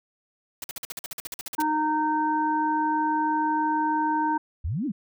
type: noise bursts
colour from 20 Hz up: white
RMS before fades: -34 dBFS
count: 15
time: 0.62-1.621 s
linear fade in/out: 2 ms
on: 21 ms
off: 49 ms
type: harmonic tone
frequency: 307.7 Hz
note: D#4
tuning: 19 cents flat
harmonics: 1 / 3 / 5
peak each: -27 / -23 / -34 dBFS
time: 1.58-4.38 s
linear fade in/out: 10 ms
type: exponential two-way sweep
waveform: sine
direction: up then down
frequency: 65.41 to 319.5 to 170.9 Hz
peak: -25 dBFS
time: 4.64-4.92 s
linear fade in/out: 10 ms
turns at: 4.86 s
effects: none